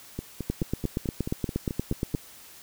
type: two click trains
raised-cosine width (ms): 3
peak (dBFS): -18 / -13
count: 10 / 15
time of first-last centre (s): 0.19-2.142 / 0.5-2.149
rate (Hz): 4.61 / 8.49
effects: white hiss -49 dBFS RMS until 2.62 s